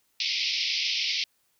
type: band-pass noise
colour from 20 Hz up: white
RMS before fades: -28 dBFS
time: 0.2-1.24 s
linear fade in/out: 2 ms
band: 2100 to 5500 Hz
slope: 96 dB/octave
effects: white hiss -70 dBFS RMS until 1.59 s